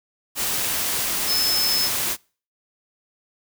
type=tone in noise; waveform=sine; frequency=5210 Hz; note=E8; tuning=21 cents flat; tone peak=-20 dBFS; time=1.26-1.9 s; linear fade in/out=50 ms; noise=white; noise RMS=-24 dBFS; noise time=0.35-2.17 s; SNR=+1 dB; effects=noise-tail reverb RT60 0.4 s tail -26 dB re dry